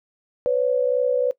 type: tone pair together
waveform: sine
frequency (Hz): 502 / 564.9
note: B4 / C#5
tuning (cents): +28 / +33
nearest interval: major second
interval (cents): 205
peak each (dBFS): -19 / -22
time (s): 0.46-1.31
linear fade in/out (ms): 0
effects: noise-tail reverb RT60 0.1 s tail -19 dB re dry